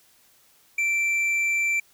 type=tone with tanh clipping; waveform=sine; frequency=2343 Hz; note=D7; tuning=5 cents flat; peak=-22 dBFS; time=0.78-1.8 s; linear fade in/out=5 ms; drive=6 dB; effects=white hiss -59 dBFS RMS until 1.93 s